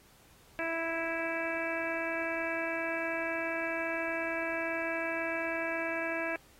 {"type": "harmonic tone", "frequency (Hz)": 329.6, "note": "E4", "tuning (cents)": 0, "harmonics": [1, 2, 3, 4, 5, 6, 7, 8], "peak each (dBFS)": [-39, -36, -43, -45, -37, -45, -39, -42], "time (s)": [0.59, 6.36], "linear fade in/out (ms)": 0, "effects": ["pink hiss -61 dBFS RMS until 6.59 s", "AAC 48 kbps"]}